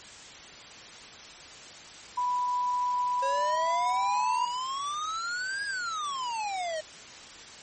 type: tone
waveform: sine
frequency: 987.8 Hz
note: B5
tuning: in tune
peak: -25 dBFS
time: 2.17-4.46 s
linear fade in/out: 10 ms
type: exponential two-way sweep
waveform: square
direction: up then down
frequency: 536 to 1661.2 to 612 Hz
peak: -31 dBFS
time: 3.22-6.81 s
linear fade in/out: 10 ms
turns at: 5.65 s
effects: white hiss -46 dBFS RMS until 7.62 s + MP3 32 kbps